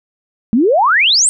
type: exponential sweep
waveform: sine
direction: up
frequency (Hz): 207.7 to 8870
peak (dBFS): -8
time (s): 0.53-1.29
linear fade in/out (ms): 0
effects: none